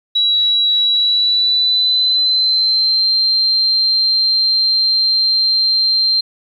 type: tone with pitch glide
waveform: sine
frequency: 3899 to 4155 Hz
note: B7 to C8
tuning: -23 to -13 cents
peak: -11 dBFS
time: 0.15-6.21 s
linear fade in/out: 10 ms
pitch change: +110 cents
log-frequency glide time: 0.9-3.09 s
effects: 8-bit